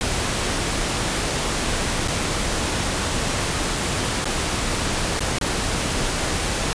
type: noise with dropouts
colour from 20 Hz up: pink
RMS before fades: -23 dBFS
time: 0.01-6.73 s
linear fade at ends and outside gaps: 0 ms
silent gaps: 2.076-2.083 / 4.244-4.255 / 5.194-5.206 / 5.385-5.413 s
effects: resampled to 22050 Hz